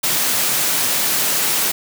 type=high-pass noise; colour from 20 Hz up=white; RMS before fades=-18 dBFS; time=0.03-1.72 s; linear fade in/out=10 ms; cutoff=110 Hz; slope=96 dB/octave; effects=none